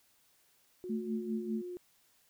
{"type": "tone with pitch glide", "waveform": "sine", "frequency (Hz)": [363.2, 357.6], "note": ["F#4", "F4"], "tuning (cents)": [-32, 41], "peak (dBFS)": -39, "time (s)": [0.84, 1.77], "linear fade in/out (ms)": 0, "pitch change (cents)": -27, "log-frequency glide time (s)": [0.99, 1.41]}
{"type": "tone with tremolo", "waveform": "sine", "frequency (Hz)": 220.9, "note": "A3", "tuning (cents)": 7, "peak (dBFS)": -31, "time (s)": [0.89, 1.62], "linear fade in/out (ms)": 10, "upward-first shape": "sine", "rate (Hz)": 5, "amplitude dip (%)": 75}
{"effects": ["white hiss -69 dBFS RMS until 2.29 s"]}